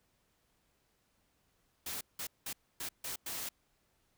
white noise bursts at uneven times, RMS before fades -40 dBFS, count 6, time 1.86-2.01 / 2.19-2.27 / 2.46-2.53 / 2.8-2.89 / 3.04-3.16 / 3.26-3.49 s, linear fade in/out 5 ms, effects pink hiss -75 dBFS RMS until 4.17 s

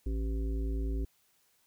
harmonic tone, 55 Hz, A1, in tune, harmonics 1 / 3 / 5 / 7 / 9, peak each -30 / -47 / -41 / -44 / -55 dBFS, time 0.06-1.05 s, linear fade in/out 5 ms, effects white hiss -70 dBFS RMS until 1.66 s

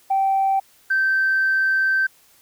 sine tone pair in turn, 777 / 1554 Hz, G5 / G6, -16 / -16 cents, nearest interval octave, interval 1200 cents, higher second, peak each -15 dBFS, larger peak neither, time 0.1-0.6 / 0.9-2.07 s, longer second, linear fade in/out 10 ms, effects tanh soft clip ceiling -12 dBFS + white hiss -55 dBFS RMS until 2.41 s

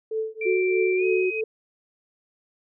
sine tone with tremolo, 440 Hz, A4, in tune, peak -22 dBFS, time 0.11-1.44 s, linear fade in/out 5 ms, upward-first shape triangle, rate 3.2 Hz, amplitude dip 100%
sine tone with pitch glide, 2349 to 2518 Hz, D7 to D#7, 0 to +20 cents, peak -28 dBFS, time 0.41-1.41 s, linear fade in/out 5 ms, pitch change +120 cents, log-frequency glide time 0.96-1.05 s
sine tone, 370 Hz, F#4, in tune, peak -20 dBFS, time 0.45-1.31 s, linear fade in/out 20 ms
effects none

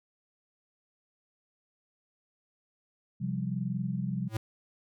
sine chord, C suspended fourth, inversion none, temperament equal, 130.81 / 174.61 / 196 Hz, C3 / F3 / G3, 0 / 0 / 0 cents, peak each -34 dBFS, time 3.2-4.29 s, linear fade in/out 20 ms
square tone with exponential growth, 110.4 Hz, A2, 6 cents sharp, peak -26 dBFS, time 4.27-4.37 s, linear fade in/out 5 ms, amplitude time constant 21 ms
effects none

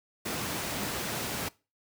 pink high-pass noise, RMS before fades -34 dBFS, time 0.25-1.49 s, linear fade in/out 10 ms, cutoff 110 Hz, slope 12 dB/octave, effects noise-tail reverb RT60 0.3 s tail -22 dB re dry

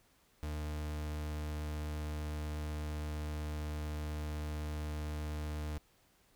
40% pulse tone, 75.7 Hz, D#2, 47 cents flat, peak -36 dBFS, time 0.43-5.78 s, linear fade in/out 0 ms, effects pink hiss -69 dBFS RMS until 6.35 s

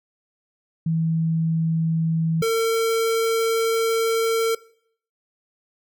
sine / square tone pair in turn, 162.6 / 453 Hz, E3 / A#4, -23 / -50 cents, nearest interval octave + tritone, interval 1773 cents, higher second, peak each -19 dBFS, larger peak neither, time 0.86-2.42 / 2.42-4.55 s, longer second, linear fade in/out 5 ms, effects noise-tail reverb RT60 0.6 s tail -21 dB re dry

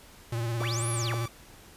square tone with vibrato, 116.54 Hz, A#2, in tune, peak -29 dBFS, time 0.32-1.26 s, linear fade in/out 5 ms, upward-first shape sine, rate 18 Hz, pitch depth 48 cents each way
sawtooth tone, 1160 Hz, D6, 22 cents flat, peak -35 dBFS, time 0.6-1.28 s, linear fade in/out 5 ms
sine linear two-way sweep, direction up then down, 51.91 to 11290 to 136.1 Hz, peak -33 dBFS, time 0.6-1.15 s, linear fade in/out 5 ms, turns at 0.9 s
effects pink hiss -52 dBFS RMS until 1.76 s + resampled to 32000 Hz

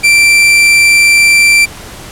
40% pulse tone, 2349 Hz, D7, in tune, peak -3 dBFS, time 0.03-1.66 s, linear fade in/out 20 ms, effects pink hiss -29 dBFS RMS until 2.11 s + low-pass 12000 Hz 12 dB/octave

